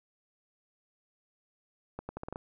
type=accelerating click train; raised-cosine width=1 ms; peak=-24 dBFS; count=7; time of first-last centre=1.99-2.359 s; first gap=100 ms; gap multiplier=0.8; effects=none